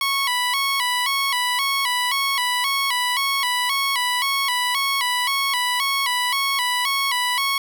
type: tone with vibrato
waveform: 15% pulse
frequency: 1043 Hz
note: C6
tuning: 6 cents flat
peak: -13 dBFS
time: 0.01-7.58 s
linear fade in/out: 2 ms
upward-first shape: square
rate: 1.9 Hz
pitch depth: 96 cents each way
effects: none